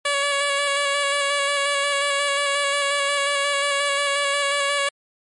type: tone with vibrato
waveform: 10% pulse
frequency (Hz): 566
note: C#5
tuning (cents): +36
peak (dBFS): -11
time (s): 0.05-4.89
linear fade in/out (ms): 5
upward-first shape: square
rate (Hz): 5.6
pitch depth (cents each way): 19
effects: MP3 48 kbps